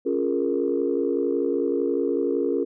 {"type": "chord", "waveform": "sine", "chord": "Bb minor seventh", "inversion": "first", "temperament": "equal with one note detuned", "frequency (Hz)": [277.2, 350.2, 415.3, 466.2], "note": ["Db4", "F4", "Ab4", "Bb4"], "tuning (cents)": [0, 5, 0, 0], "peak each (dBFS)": -26, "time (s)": [0.05, 2.65], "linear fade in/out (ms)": 20, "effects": ["tanh soft clip ceiling -11 dBFS"]}